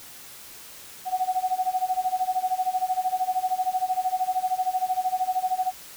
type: tone with tremolo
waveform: sine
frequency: 743 Hz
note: F#5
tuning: 7 cents sharp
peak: -19 dBFS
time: 1.05-5.73 s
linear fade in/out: 50 ms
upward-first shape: sine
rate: 13 Hz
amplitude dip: 90%
effects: white hiss -44 dBFS RMS until 5.96 s